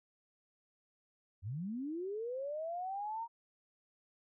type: linear sweep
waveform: sine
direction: up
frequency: 84.5 to 940 Hz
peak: -37 dBFS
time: 1.42-3.28 s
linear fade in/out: 50 ms
effects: none